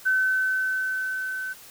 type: tone with level ramp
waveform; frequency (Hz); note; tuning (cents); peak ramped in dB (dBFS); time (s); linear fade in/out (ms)
sine; 1524; G6; -49; -18 to -29; 0.05-1.54; 20
effects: white hiss -47 dBFS RMS until 1.7 s